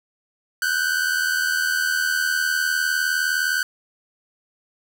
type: tone pair together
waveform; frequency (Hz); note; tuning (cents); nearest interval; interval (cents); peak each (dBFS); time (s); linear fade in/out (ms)
45% pulse; 1480 / 1559.7; F#6 / G6; 0 / -9; minor second; 91; -22 / -23; 0.62-3.63; 2
effects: none